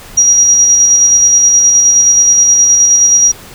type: tone with tremolo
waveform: sine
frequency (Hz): 5740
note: F8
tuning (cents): +47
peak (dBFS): -3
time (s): 0.17-3.32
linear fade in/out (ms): 10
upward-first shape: square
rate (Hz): 9.5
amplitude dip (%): 25
effects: pink hiss -33 dBFS RMS until 3.54 s